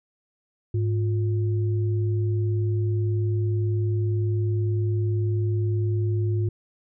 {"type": "tone pair together", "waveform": "sine", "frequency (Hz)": [105.24, 354], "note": ["G#2", "F4"], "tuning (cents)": [23, 23], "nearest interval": "octave + major sixth", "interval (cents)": 2100, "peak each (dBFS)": [-21, -31], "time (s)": [0.74, 6.49], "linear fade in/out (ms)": 5, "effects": []}